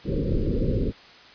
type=low-pass noise; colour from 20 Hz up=pink; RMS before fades=-24 dBFS; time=0.04-0.93 s; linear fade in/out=50 ms; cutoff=540 Hz; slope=96 dB/octave; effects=white hiss -48 dBFS RMS until 1.34 s + resampled to 11025 Hz